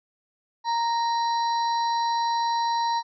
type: harmonic tone with a mistuned harmonic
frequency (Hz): 932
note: A#5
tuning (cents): -1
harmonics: 1 / 2 / 4 / 5 / 6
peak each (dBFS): -22 / -38 / -35 / -43 / -41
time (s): 0.64-3.03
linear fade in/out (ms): 50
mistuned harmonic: 4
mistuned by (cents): +130
effects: none